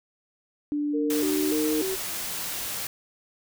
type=tone with pitch glide; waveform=sine; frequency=293.7 to 309.7 Hz; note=D4 to D#4; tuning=0 to -8 cents; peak=-24 dBFS; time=0.72-1.82 s; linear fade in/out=0 ms; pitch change=+92 cents; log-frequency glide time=1.04-1.69 s
type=tone with vibrato; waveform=sine; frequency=417.2 Hz; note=G#4; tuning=8 cents sharp; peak=-27 dBFS; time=0.93-1.96 s; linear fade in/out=20 ms; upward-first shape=square; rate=1.7 Hz; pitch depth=160 cents each way
type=noise; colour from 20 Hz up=white; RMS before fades=-32 dBFS; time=1.1-2.87 s; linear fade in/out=2 ms
effects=none